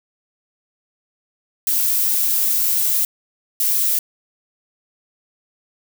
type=noise bursts at uneven times; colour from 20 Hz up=violet; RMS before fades=-18 dBFS; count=2; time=1.67-3.05 / 3.6-3.99 s; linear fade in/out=2 ms; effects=none